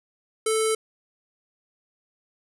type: tone with low-pass filter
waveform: square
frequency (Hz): 440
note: A4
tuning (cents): 0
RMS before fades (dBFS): -23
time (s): 0.46-0.75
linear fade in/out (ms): 5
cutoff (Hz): 9500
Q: 5.1
effects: none